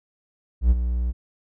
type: tone with ADSR envelope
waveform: triangle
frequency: 60.3 Hz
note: B1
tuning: 41 cents flat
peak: -9 dBFS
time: 0.61-1.13 s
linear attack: 97 ms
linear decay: 32 ms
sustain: -10 dB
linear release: 32 ms
effects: none